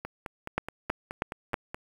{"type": "two click trains", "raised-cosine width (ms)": 0.5, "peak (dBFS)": [-11, -20], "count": [4, 9], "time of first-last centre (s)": [[0.58, 1.542], [0.05, 1.745]], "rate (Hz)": [3.12, 4.72], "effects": ["7-bit"]}